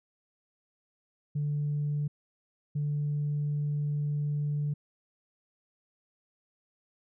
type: tone bursts at uneven times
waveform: sine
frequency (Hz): 146.83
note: D3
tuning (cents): 0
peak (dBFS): -26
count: 2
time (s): 1.35-2.08 / 2.75-4.74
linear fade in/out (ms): 10
effects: tanh soft clip ceiling -24 dBFS